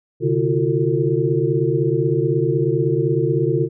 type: tone cluster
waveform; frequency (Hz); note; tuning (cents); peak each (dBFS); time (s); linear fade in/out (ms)
sine; 131.4 / 147.5 / 338.4 / 368 / 450.6; C3 / D3 / E4 / F#4 / A4; +8 / +8 / +45 / -9 / +41; -22; 0.2-3.69; 50
effects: none